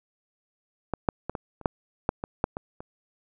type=clicks; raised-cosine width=1 ms; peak=-13 / -7 / -16 / -17 / -29 / -8 / -8 / -17 / -8 / -18 / -25 dBFS; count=11; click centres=0.937 / 1.088 / 1.296 / 1.352 / 1.613 / 1.658 / 2.091 / 2.239 / 2.441 / 2.569 / 2.805 s; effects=none